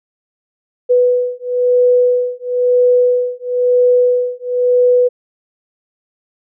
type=beating tone pair; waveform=sine; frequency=493.9 / 494.9 Hz; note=B4 / B4; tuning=0 / +4 cents; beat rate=1 Hz; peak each=-13 dBFS; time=0.89-5.09 s; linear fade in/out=20 ms; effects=none